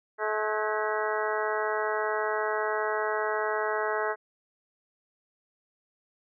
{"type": "harmonic tone with a mistuned harmonic", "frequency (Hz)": 214.8, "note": "A3", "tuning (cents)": -41, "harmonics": [2, 3, 4, 5, 6, 7, 8, 9], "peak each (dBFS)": [-31, -33, -34, -35, -36, -36, -37, -38], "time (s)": [0.18, 4.16], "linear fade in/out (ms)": 50, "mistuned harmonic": 8, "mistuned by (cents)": -74, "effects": []}